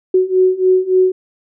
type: beating tone pair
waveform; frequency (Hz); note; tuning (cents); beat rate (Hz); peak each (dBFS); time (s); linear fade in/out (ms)
sine; 369.6 / 373.1; F#4 / F#4; -2 / +14; 3.5; -14 / -12; 0.14-1.12; 5
effects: none